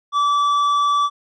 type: tone with tanh clipping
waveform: sine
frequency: 1156 Hz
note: D6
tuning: 28 cents flat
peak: -16 dBFS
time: 0.12-1.1 s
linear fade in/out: 50 ms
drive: 8 dB
effects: none